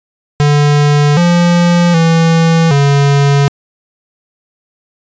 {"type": "tone with pitch steps", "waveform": "square", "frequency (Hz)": [146.3, 173.6, 164.6, 141.2], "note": ["D3", "F3", "E3", "C#3"], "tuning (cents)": [-6, -10, -2, 32], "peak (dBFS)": -7, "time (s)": [0.4, 3.48], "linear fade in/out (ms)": 0, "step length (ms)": 770, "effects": ["resampled to 16000 Hz"]}